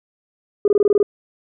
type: tone bursts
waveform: sine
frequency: 410 Hz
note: G#4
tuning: 22 cents flat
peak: -10 dBFS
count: 8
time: 0.65-1.029 s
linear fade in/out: 2 ms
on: 29 ms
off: 21 ms
effects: tanh soft clip ceiling -7 dBFS